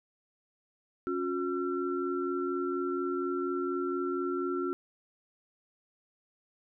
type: tone cluster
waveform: sine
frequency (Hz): 276.1 / 360.3 / 1353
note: C#4 / F#4 / E6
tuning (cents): -7 / -46 / +45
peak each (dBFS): -35 / -31 / -37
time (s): 1.07-4.73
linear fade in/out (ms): 0
effects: none